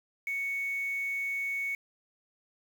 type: tone with quantisation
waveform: sine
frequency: 2220 Hz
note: C#7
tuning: 2 cents sharp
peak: -30 dBFS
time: 0.27-1.75 s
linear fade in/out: 2 ms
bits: 8
effects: none